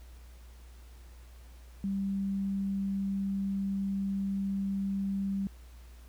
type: tone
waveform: sine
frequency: 196 Hz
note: G3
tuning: in tune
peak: -29 dBFS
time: 1.84-5.47 s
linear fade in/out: 0 ms
effects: added 60 Hz sine -48 dBFS peak until 6.08 s + pink hiss -61 dBFS RMS until 6.08 s